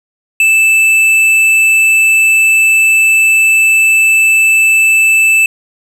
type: tone with tanh clipping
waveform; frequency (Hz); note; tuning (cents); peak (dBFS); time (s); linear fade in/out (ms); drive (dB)
sine; 2637; E7; 0; -7; 0.4-5.46; 2; 10
effects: none